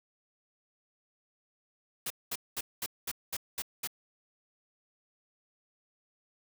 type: noise bursts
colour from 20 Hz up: white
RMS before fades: -35 dBFS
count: 8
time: 2.06-3.874 s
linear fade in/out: 5 ms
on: 43 ms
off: 210 ms
effects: none